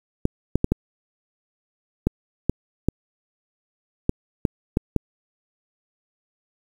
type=clicks; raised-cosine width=3 ms; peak=-5 dBFS; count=11; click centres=0.254 / 0.556 / 0.644 / 0.72 / 2.07 / 2.496 / 2.886 / 4.094 / 4.452 / 4.771 / 4.963 s; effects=7-bit